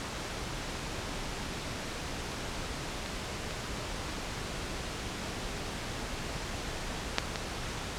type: clicks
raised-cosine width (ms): 0.2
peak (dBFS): -22 / -20 / -6 / -15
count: 4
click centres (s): 3.061 / 3.509 / 7.184 / 7.358
effects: pink hiss -37 dBFS RMS until 7.98 s + low-pass 7000 Hz 12 dB/octave

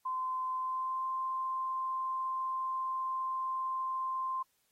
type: tone with pitch glide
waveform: sine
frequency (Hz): 1032 to 1045.8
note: C6 to C6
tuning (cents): -24 to -1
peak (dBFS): -32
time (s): 0.05-4.43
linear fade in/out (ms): 10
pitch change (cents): +23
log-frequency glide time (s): 0.56-1.05
effects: white hiss -75 dBFS RMS until 4.71 s + AAC 48 kbps

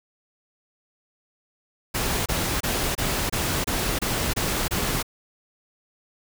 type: noise bursts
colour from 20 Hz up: pink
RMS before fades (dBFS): -25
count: 9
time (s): 1.94-5.028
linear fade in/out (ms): 10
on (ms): 320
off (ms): 26
effects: none

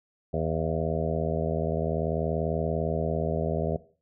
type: harmonic tone with a mistuned harmonic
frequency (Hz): 80.5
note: E2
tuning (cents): -41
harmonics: 1 / 2 / 3 / 4 / 5 / 6 / 7 / 8 / 9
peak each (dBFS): -33 / -31 / -36 / -43 / -34 / -34 / -34 / -34 / -39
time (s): 0.33-3.77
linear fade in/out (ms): 10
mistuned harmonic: 9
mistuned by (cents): -56
effects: noise-tail reverb RT60 0.4 s tail -17 dB re dry

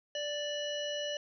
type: harmonic tone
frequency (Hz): 587.3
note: D5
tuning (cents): 0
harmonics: 1 / 3 / 5 / 7 / 9 / 10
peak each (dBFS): -36 / -44 / -38 / -51 / -55 / -48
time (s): 0.15-1.17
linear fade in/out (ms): 2
effects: none

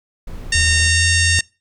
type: noise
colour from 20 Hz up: brown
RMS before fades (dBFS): -30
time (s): 0.27-0.89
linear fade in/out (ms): 5
type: harmonic tone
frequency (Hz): 917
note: A#5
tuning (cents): -29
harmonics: 2 / 3 / 4 / 5 / 6 / 7 / 8 / 9 / 10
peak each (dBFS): -18 / -21 / -24 / -25 / -23 / -24 / -30 / -25 / -29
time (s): 0.52-1.41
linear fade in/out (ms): 5
type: tone with pitch glide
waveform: sine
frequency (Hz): 80.3 to 86.06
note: E2 to F2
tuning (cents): -45 to -25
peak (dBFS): -17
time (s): 0.55-1.39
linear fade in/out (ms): 0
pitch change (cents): +120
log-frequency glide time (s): 0.75-1.06
effects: noise-tail reverb RT60 0.3 s tail -25 dB re dry

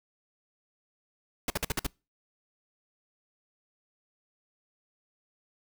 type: noise bursts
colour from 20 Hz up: pink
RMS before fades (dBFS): -29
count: 6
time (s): 1.48-1.866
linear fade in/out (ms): 2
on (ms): 21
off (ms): 52
effects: noise-tail reverb RT60 0.3 s tail -26 dB re dry

